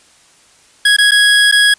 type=tone with dropouts; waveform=25% pulse; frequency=1661.2 Hz; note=G#6; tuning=in tune; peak=-3 dBFS; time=0.85-1.74 s; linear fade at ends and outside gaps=5 ms; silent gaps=0.966-0.984 / 1.11-1.117 / 1.515-1.523 s; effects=white hiss -48 dBFS RMS until 1.78 s + resampled to 22050 Hz